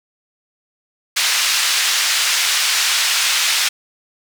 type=band-pass noise; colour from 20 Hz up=white; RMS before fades=-17 dBFS; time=1.16-3.69 s; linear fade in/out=10 ms; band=1500 to 5600 Hz; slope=12 dB/octave; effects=none